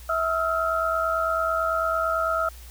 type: tone cluster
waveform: sine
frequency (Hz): 652 / 1285 / 1374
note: E5 / E6 / F6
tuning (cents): -19 / -45 / -29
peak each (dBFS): -26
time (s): 0.09-2.49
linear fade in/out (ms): 5
effects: added 60 Hz sine -41 dBFS peak until 2.7 s + white hiss -49 dBFS RMS until 2.7 s